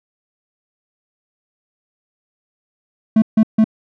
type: tone bursts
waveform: triangle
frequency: 219.3 Hz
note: A3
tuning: 6 cents flat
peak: -6 dBFS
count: 3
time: 3.16-3.643 s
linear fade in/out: 5 ms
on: 61 ms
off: 150 ms
effects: none